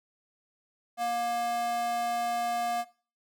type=tone with high-pass filter; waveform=square; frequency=236.4 Hz; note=A#3; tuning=24 cents sharp; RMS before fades=-30 dBFS; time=0.97-2.85 s; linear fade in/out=50 ms; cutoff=640 Hz; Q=3.4; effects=noise-tail reverb RT60 0.4 s tail -19 dB re dry